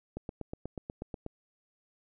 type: click train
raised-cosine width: 2 ms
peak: -24 dBFS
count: 10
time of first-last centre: 0.17-1.264 s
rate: 8.23 Hz
effects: none